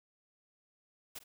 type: noise with echo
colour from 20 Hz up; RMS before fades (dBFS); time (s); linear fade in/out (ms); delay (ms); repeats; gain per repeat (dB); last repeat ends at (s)
white; -44; 1.15-1.19; 10; 50; 1; -15; 1.24
effects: none